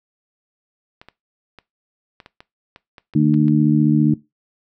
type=clicks; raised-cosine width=0.3 ms; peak=-24 dBFS; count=11; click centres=1.015 / 1.086 / 1.587 / 2.202 / 2.261 / 2.405 / 2.761 / 2.982 / 3.137 / 3.341 / 3.482 s
type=harmonic tone; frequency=75 Hz; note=D2; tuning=37 cents sharp; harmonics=2 / 3 / 4; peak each=-16 / -16 / -16 dBFS; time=3.15-4.14 s; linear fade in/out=5 ms
effects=noise-tail reverb RT60 0.2 s tail -19 dB re dry